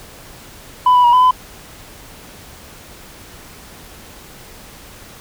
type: tone with pitch steps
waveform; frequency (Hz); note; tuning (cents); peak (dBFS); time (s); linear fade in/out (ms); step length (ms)
sine; 999 / 988 / 958 / 1005 / 1011; B5 / B5 / A#5 / B5 / B5; +20 / 0 / +47 / +30 / +40; -5; 0.86-1.31; 5; 90
effects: tanh soft clip ceiling -6 dBFS + pink hiss -39 dBFS RMS until 5.2 s